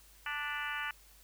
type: harmonic tone with a mistuned harmonic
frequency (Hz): 293.7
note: D4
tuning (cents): 0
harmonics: 3 / 4 / 5 / 6 / 7 / 8 / 9 / 10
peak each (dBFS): -45 / -43 / -40 / -41 / -45 / -45 / -46 / -46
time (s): 0.26-0.91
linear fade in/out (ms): 2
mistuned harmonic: 7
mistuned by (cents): -41
effects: added 50 Hz sine -61 dBFS peak until 1.23 s + white hiss -61 dBFS RMS until 1.23 s